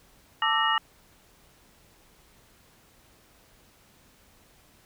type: tone cluster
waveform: sine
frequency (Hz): 884 / 1174 / 1320 / 1850 / 2886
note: A5 / D6 / E6 / A#6 / F#7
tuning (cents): +8 / -1 / +2 / -14 / -44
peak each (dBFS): -28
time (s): 0.42-0.78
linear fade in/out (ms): 2
effects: pink hiss -59 dBFS RMS until 4.85 s